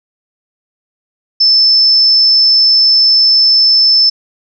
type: tone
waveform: sine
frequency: 5274 Hz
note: E8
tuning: in tune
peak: -5 dBFS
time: 1.4-4.1 s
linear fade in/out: 10 ms
effects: none